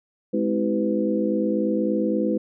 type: tone cluster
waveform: sine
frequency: 210 / 258.5 / 322.1 / 382.5 / 501 Hz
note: G#3 / C4 / E4 / G4 / B4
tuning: +19 / -21 / -40 / -42 / +25 cents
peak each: -24 / -30 / -25 / -30 / -26 dBFS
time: 0.33-2.38 s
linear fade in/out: 10 ms
effects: none